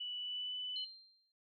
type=tone with pitch glide; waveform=sine; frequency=2960 to 2993 Hz; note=F#7 to F#7; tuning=0 to +19 cents; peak=-39 dBFS; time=0-0.85 s; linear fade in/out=10 ms; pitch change=+19 cents; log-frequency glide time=0.17-0.55 s
type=tone with exponential decay; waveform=sine; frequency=4168 Hz; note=C8; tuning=7 cents flat; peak=-40 dBFS; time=0.76-1.32 s; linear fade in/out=2 ms; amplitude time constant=120 ms
effects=noise-tail reverb RT60 0.2 s tail -19 dB re dry